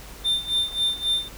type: tone with tremolo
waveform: triangle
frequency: 3590 Hz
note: A7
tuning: 34 cents sharp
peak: -17 dBFS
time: 0.24-1.29 s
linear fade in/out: 20 ms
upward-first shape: sine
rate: 3.7 Hz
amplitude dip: 85%
effects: added 50 Hz sine -43 dBFS peak until 1.37 s + pink hiss -43 dBFS RMS until 1.37 s